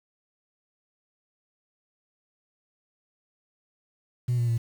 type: tone with pitch steps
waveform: sine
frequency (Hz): 122.6 / 119.25 / 115.99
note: B2 / A#2 / A#2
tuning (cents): -12 / +40 / -8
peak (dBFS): -20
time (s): 4.28-4.58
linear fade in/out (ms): 10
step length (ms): 100
effects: tanh soft clip ceiling -20 dBFS + 8-bit